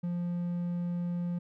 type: tone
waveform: triangle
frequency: 174.61 Hz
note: F3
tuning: in tune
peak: -28 dBFS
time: 0.03-1.39 s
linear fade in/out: 10 ms
effects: none